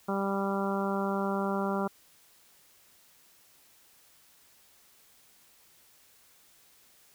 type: harmonic tone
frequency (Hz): 196.7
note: G3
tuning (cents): +6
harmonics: 1 / 2 / 3 / 4 / 5 / 6 / 7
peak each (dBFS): -31 / -34 / -36 / -37 / -38 / -39 / -39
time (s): 0.08-1.88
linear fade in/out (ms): 10
effects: white hiss -61 dBFS RMS until 7.14 s